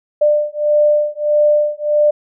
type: beating tone pair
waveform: sine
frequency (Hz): 595 / 596.6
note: D5 / D5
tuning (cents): +22 / +27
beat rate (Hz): 1.6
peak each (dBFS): -14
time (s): 0.21-2.11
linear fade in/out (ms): 10
effects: none